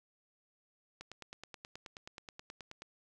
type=click train; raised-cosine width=0.2 ms; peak=-29 dBFS; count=18; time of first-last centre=1.01-2.82 s; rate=9.39 Hz; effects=none